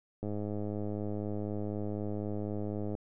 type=click train; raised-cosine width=2 ms; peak=-24 dBFS; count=284; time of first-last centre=0.23-2.951 s; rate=104 Hz; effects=none